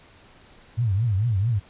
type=tone with vibrato; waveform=sine; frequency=106.8 Hz; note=G#2; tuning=49 cents sharp; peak=-19 dBFS; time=0.77-1.6 s; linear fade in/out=20 ms; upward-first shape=triangle; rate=4.5 Hz; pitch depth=280 cents each way; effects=pink hiss -52 dBFS RMS until 1.69 s + resampled to 8000 Hz